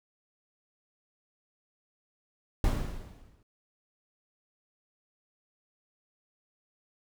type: noise with exponential decay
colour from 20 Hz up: brown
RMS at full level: -24 dBFS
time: 2.64-3.43 s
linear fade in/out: 2 ms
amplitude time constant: 170 ms
effects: none